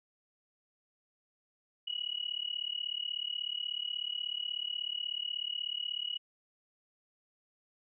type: tone with amplitude modulation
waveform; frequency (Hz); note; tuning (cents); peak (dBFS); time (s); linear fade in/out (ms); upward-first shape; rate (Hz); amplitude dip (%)
sine; 2916; F#7; -26; -30; 1.87-6.18; 10; sine; 36.4; 95
effects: none